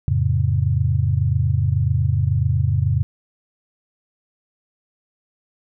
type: chord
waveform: sine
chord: F augmented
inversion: none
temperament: just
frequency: 87.31 / 109.13 / 136.42 Hz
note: F2 / A2 / C#3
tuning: 0 / -14 / -27 cents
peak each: -20 dBFS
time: 0.08-3.03 s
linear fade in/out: 0 ms
effects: none